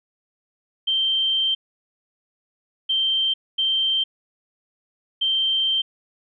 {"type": "tone bursts at uneven times", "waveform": "sine", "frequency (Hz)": 3136, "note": "G7", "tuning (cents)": 0, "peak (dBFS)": -18, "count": 4, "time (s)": [[0.87, 1.55], [2.89, 3.34], [3.58, 4.04], [5.21, 5.82]], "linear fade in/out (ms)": 10, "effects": []}